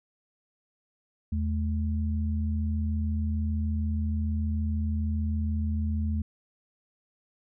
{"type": "tone pair together", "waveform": "sine", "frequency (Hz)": [80.6, 215.2], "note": ["E2", "A3"], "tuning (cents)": [-38, -38], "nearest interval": "octave + perfect fourth", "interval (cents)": 1700, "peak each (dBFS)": [-26, -32], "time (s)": [1.32, 6.22], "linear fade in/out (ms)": 5, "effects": []}